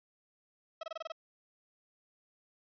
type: tone bursts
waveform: 30% pulse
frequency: 647 Hz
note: E5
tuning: 32 cents flat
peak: -35 dBFS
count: 7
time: 0.81-1.121 s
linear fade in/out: 5 ms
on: 23 ms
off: 25 ms
effects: resampled to 11025 Hz